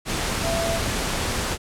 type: tone in noise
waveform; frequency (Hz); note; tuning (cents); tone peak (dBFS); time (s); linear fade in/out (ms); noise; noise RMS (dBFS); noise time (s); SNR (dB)
sine; 668; E5; +23; -24; 0.42-0.81; 50; pink; -25; 0.05-1.58; -2
effects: low-pass 10000 Hz 12 dB/octave